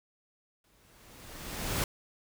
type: noise with exponential growth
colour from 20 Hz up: pink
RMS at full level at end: -29 dBFS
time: 0.64-1.84 s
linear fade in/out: 2 ms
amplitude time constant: 260 ms
effects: none